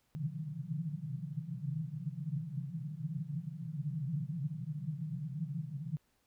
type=band-pass noise; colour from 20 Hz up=white; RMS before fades=-39 dBFS; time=0.15-5.97 s; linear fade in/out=0 ms; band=130 to 170 Hz; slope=96 dB/octave; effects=pink hiss -75 dBFS RMS until 6.26 s